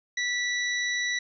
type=tone; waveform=sawtooth; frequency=1959 Hz; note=B6; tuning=15 cents flat; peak=-22 dBFS; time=0.17-1.19 s; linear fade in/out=5 ms; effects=resampled to 16000 Hz + 10-bit